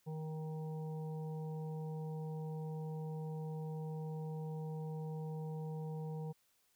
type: harmonic tone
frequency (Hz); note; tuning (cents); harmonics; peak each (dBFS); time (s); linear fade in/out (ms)
156.8; D#3; +14; 1 / 3 / 5 / 6; -40 / -48 / -55 / -59; 0.06-6.33; 20
effects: white hiss -75 dBFS RMS until 6.75 s